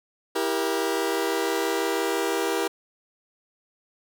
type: chord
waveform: sawtooth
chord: E diminished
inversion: none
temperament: just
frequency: 329.6 / 395.6 / 474.7 Hz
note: E4 / G4 / Bb4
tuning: 0 / +16 / +31 cents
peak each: -25 / -23 / -24 dBFS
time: 0.35-2.68 s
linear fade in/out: 10 ms
effects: none